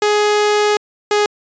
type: tone pair in turn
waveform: sawtooth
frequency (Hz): 418.1 / 416.2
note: G#4 / G#4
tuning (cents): +12 / +4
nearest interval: unison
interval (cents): 8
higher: first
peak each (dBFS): -8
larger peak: neither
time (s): 0.02-0.77 / 1.11-1.26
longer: first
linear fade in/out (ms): 2
effects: resampled to 16000 Hz